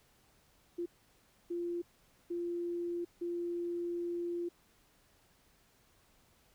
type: tone bursts at uneven times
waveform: sine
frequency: 346.1 Hz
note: F4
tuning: 16 cents flat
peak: -34 dBFS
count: 4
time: 0.78-0.86 / 1.5-1.82 / 2.3-3.05 / 3.21-4.49 s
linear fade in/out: 10 ms
effects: pink hiss -68 dBFS RMS until 6.54 s